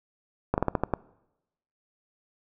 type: slowing click train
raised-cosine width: 1 ms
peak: -9 dBFS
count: 7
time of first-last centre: 0.54-0.937 s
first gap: 39 ms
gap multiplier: 1.21
effects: noise-tail reverb RT60 0.9 s tail -22 dB re dry